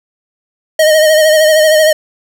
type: tone with vibrato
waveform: square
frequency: 622.3 Hz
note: D#5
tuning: in tune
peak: -6 dBFS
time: 0.79-1.93 s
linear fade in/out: 5 ms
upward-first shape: sine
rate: 13 Hz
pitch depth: 41 cents each way
effects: none